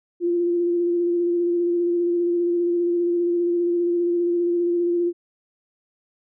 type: tone with vibrato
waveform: sine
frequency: 346.9 Hz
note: F4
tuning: 12 cents flat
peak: -18 dBFS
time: 0.2-5.13 s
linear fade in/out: 50 ms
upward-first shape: square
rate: 15 Hz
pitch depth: 16 cents each way
effects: none